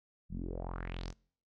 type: tone with low-pass filter sweep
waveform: sawtooth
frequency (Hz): 43.65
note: F1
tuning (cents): 0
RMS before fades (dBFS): -40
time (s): 0.29-1.14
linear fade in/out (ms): 50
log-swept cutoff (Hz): 160 to 7000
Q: 4
effects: noise-tail reverb RT60 0.6 s tail -26 dB re dry